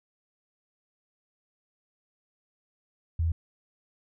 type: tone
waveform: sine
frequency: 82.41 Hz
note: E2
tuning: in tune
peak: -23 dBFS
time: 3.19-3.32 s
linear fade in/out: 5 ms
effects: none